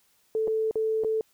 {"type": "tone with dropouts", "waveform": "sine", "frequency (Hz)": 440, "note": "A4", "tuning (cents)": 0, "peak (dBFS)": -23, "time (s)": [0.35, 1.21], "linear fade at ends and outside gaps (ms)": 1, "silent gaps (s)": [[0.474, 0.479], [0.711, 0.756], [1.037, 1.046]], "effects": ["white hiss -66 dBFS RMS until 1.33 s"]}